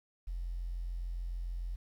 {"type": "tone", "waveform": "sine", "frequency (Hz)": 43.47, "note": "F1", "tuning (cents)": -7, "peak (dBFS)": -34, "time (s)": [0.27, 1.76], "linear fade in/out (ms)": 10, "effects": ["tanh soft clip ceiling -31 dBFS", "11-bit"]}